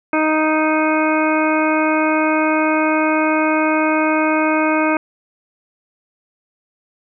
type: harmonic tone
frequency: 311.3 Hz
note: D#4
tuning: 1 cent sharp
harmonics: 1 / 2 / 3 / 4 / 5 / 7 / 8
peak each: -17 / -20 / -22 / -23 / -24 / -25 / -26 dBFS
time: 0.13-4.97 s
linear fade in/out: 2 ms
effects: none